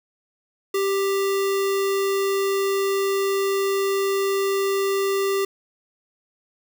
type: tone with sample-and-hold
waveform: sine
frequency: 392 Hz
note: G4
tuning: in tune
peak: -19 dBFS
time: 0.74-5.45 s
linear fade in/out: 5 ms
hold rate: 1575 Hz
effects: none